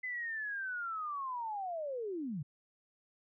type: linear sweep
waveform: sine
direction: down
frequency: 2036 to 130 Hz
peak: -36 dBFS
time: 0.03-2.43 s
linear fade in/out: 10 ms
effects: none